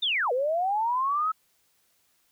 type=linear two-way sweep; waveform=sine; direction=down then up; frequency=3729 to 475.3 to 1306 Hz; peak=-23 dBFS; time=0.02-1.32 s; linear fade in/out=10 ms; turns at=0.32 s; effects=white hiss -68 dBFS RMS until 2.31 s